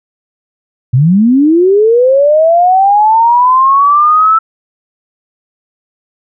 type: linear sweep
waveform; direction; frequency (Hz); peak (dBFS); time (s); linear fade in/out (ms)
sine; up; 116.4 to 1326; -4; 0.93-4.39; 10
effects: none